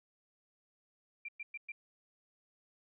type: tone bursts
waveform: sine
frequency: 2367 Hz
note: D7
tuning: 13 cents sharp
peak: -40 dBFS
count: 4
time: 1.25-1.72 s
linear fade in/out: 5 ms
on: 35 ms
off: 110 ms
effects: none